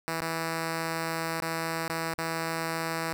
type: tone with dropouts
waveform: 5% pulse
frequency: 163.6 Hz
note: E3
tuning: 13 cents flat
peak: -18 dBFS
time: 0.08-3.13 s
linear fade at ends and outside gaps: 0 ms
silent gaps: 0.208-0.218 / 1.401-1.422 / 1.88-1.898 / 2.139-2.183 s
effects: none